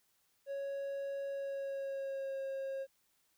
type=tone with pitch glide; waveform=triangle; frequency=554.4 to 539.9 Hz; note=C#5 to C#5; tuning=0 to -46 cents; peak=-35 dBFS; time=0.46-2.87 s; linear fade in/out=50 ms; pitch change=-46 cents; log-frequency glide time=1.29-2.41 s; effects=white hiss -75 dBFS RMS until 3.37 s